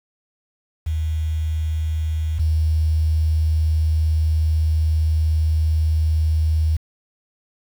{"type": "tone pair in turn", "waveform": "sine", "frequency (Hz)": [78.8, 78.8], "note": ["D#2", "D#2"], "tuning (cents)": [23, 23], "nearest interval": "unison", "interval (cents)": 0, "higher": "neither", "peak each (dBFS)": [-19, -15], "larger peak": "second", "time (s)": [[0.86, 2.39], [2.39, 6.77]], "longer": "second", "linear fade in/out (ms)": 10, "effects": ["7-bit"]}